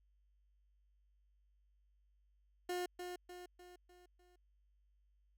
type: tone with echo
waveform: 30% pulse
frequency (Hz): 357.8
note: F4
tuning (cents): +42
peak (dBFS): -35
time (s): 2.69-2.86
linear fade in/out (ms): 5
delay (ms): 300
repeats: 5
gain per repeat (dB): -6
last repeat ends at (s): 4.36
effects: added 50 Hz sine -70 dBFS peak until 5.37 s